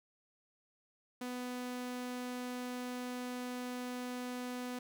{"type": "tone", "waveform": "sawtooth", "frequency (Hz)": 248.5, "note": "B3", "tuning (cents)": 11, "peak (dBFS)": -35, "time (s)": [1.21, 4.79], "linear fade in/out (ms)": 5, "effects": []}